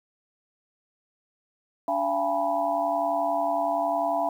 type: tone cluster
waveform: sine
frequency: 287.7 / 679 / 780 / 851 / 982 Hz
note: D4 / F5 / G5 / G#5 / B5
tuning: -36 / -49 / -9 / +42 / -10 cents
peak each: -34 / -25 / -32 / -32 / -30 dBFS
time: 1.88-4.29 s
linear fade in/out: 2 ms
effects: 9-bit